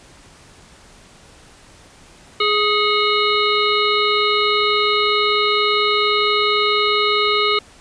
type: harmonic tone with a mistuned harmonic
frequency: 417.8 Hz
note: G#4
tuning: 10 cents sharp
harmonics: 1 / 3 / 5 / 7 / 9 / 10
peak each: -20 / -19 / -22 / -24 / -22 / -26 dBFS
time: 2.4-7.59 s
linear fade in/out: 5 ms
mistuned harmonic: 5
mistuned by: +77 cents
effects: pink hiss -46 dBFS RMS until 7.8 s + resampled to 22050 Hz